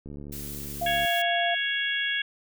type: click train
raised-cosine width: 3 ms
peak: -28 dBFS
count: 72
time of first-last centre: 0.06-1.049 s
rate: 71.8 Hz
type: noise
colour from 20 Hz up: blue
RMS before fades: -39 dBFS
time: 0.32-1.22 s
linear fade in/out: 5 ms
type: tone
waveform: sine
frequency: 691 Hz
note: F5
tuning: 19 cents flat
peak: -25 dBFS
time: 0.81-1.55 s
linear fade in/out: 10 ms
type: harmonic tone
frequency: 554.4 Hz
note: C#5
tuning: in tune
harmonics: 3 / 4 / 5 / 6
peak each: -28 / -33 / -33 / -30 dBFS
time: 0.86-2.22 s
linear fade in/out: 5 ms
effects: none